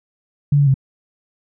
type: tone with pitch steps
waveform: sine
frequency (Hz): 143.9 / 142.5 / 134.3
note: D3 / C#3 / C3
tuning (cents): -35 / +48 / +46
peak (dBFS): -10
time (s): 0.52-0.742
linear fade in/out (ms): 5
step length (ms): 74
effects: none